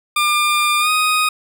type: tone with pitch glide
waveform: 20% pulse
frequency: 1199 to 1247.8 Hz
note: D6 to D#6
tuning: +36 to +5 cents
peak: -9 dBFS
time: 0.16-1.29 s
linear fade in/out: 5 ms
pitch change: +69 cents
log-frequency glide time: 0.79-0.9 s
effects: none